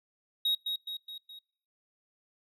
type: tone with echo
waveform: triangle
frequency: 3784 Hz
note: A#7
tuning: 25 cents sharp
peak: -24 dBFS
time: 0.45-0.55 s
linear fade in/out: 5 ms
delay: 210 ms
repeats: 4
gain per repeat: -5 dB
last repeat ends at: 1.39 s
effects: noise-tail reverb RT60 0.6 s tail -25 dB re dry